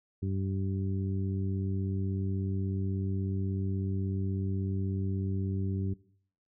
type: harmonic tone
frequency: 96.4 Hz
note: G2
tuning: 28 cents flat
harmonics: 1 / 2 / 3 / 4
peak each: -30 / -36 / -40 / -42 dBFS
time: 0.22-5.94 s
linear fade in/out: 10 ms
effects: noise-tail reverb RT60 0.6 s tail -20 dB re dry